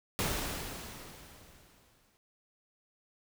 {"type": "noise with exponential decay", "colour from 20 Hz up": "pink", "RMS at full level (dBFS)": -31, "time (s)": [0.19, 2.17], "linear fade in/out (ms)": 0, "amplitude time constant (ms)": 430, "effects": []}